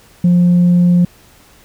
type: tone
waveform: sine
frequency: 176.2 Hz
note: F3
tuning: 16 cents sharp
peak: -5 dBFS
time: 0.24-1.05 s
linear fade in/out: 5 ms
effects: tanh soft clip ceiling -5 dBFS + pink hiss -46 dBFS RMS until 1.64 s